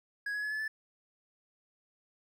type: tone with pitch steps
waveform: triangle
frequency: 1661.2 / 1682.4 / 1704 / 1725.8 / 1747.8 Hz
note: G#6 / G#6 / G#6 / A6 / A6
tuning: 0 / +22 / +44 / -34 / -12 cents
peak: -31 dBFS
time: 0.26-0.68 s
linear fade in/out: 5 ms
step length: 84 ms
effects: none